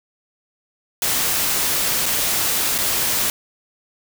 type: noise with dropouts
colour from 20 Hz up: white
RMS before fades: -20 dBFS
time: 1.02-3.3 s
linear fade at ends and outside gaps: 1 ms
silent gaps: 2.058-2.062 / 2.78-2.786 s
effects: none